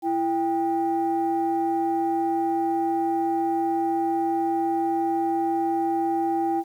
sine tone pair together, 334.1 / 792 Hz, E4 / G5, +23 / +18 cents, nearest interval octave + minor third, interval 1495 cents, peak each -23 dBFS, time 0.02-6.64 s, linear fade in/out 50 ms, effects tanh soft clip ceiling -15 dBFS + 9-bit

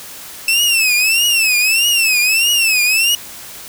sawtooth tone with vibrato, 2646 Hz, E7, 6 cents sharp, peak -8 dBFS, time 0.48-3.15 s, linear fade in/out 2 ms, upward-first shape triangle, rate 1.6 Hz, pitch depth 170 cents each way, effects white hiss -33 dBFS RMS until 3.68 s

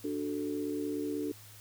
sine chord, D major, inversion none, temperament equal, 293.7 / 370 / 440 Hz, D4 / F#4 / A4, 0 / 0 / 0 cents, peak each -34 / -39 / -38 dBFS, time 0.04-1.32 s, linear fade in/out 5 ms, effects added 105 Hz sine -54 dBFS peak until 1.6 s + white hiss -54 dBFS RMS until 1.6 s

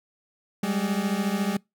40% pulse beating tone pair, 193.5 / 207.5 Hz, G3 / G#3, -22 / -1 cents, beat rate 14 Hz, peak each -26 dBFS, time 0.63-1.57 s, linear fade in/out 5 ms, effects noise-tail reverb RT60 0.2 s tail -25 dB re dry

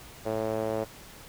sawtooth tone with band-pass filter, 110 Hz, A2, in tune, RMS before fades -30 dBFS, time 0.25-0.85 s, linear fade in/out 20 ms, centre 550 Hz, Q 2.6, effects pink hiss -48 dBFS RMS until 1.28 s

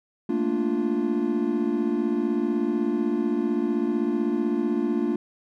triangle chord, Bb major seventh, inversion third, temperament equal with one note detuned, 217.3 / 233.1 / 293.7 / 349.2 Hz, A3 / Bb3 / D4 / F4, -21 / 0 / 0 / 0 cents, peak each -28 / -25 / -25 / -25 dBFS, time 0.29-5.16 s, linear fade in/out 5 ms, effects none

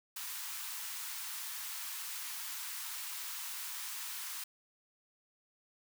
white high-pass noise, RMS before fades -42 dBFS, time 0.16-4.44 s, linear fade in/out 5 ms, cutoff 870 Hz, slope 48 dB/octave, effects none

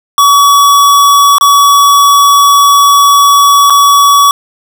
square tone with dropouts, 1134 Hz, C#6, 39 cents sharp, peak -3 dBFS, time 0.18-4.31 s, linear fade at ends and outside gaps 1 ms, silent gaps 1.383-1.41 / 3.699-3.704 s, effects none

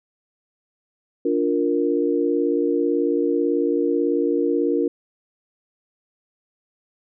sine chord, Bb major, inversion first, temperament just, 291.4 / 349.6 / 466.2 Hz, D4 / F4 / Bb4, -13 / +2 / 0 cents, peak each -22 dBFS, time 1.25-4.88 s, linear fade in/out 5 ms, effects none

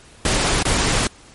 pink noise with dropouts, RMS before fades -18 dBFS, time 0.25-1.07 s, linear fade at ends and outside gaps 2 ms, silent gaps 0.627-0.652 s, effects pink hiss -46 dBFS RMS until 1.34 s + MP3 48 kbps

